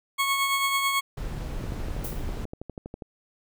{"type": "tone with tremolo", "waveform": "20% pulse", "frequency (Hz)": 1100, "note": "C#6", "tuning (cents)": -14, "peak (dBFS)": -16, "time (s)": [0.18, 1.01], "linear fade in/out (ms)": 20, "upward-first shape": "triangle", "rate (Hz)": 9.1, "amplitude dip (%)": 45}
{"type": "noise", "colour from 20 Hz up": "brown", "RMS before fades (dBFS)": -32, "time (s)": [1.17, 2.45], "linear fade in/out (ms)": 5}
{"type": "click train", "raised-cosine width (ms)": 2, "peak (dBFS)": -23, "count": 18, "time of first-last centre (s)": [1.64, 3.022], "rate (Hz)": 12.3}
{"type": "noise with exponential decay", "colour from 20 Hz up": "violet", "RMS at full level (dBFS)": -33, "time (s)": [2.04, 2.33], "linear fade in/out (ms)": 5, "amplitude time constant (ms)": 62}
{"effects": []}